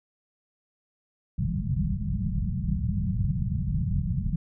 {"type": "low-pass noise", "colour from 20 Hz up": "white", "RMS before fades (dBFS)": -27, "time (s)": [1.38, 4.36], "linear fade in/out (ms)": 5, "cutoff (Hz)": 200, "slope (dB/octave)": 96, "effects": []}